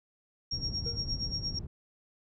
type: tone with tremolo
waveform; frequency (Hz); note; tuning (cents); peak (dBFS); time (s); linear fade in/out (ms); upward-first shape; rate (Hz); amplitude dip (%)
sine; 5570; F8; -5; -30; 0.51-1.59; 5; sine; 8.6; 85
type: low-pass noise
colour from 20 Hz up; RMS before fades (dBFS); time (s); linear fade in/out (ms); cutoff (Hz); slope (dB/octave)
white; -38; 0.52-1.67; 10; 110; 12
type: tone with exponential decay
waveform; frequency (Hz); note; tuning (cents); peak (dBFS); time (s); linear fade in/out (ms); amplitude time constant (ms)
triangle; 466.2; A#4; 0; -37; 0.86-1.17; 2; 66
effects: none